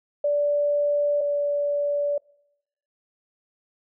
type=tone pair in turn; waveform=sine; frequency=582 / 578 Hz; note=D5 / D5; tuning=-16 / -28 cents; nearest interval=unison; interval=12 cents; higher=first; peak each=-19 / -21 dBFS; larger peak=first; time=0.24-1.21 / 1.21-2.18 s; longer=neither; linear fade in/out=5 ms; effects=noise-tail reverb RT60 0.8 s tail -25 dB re dry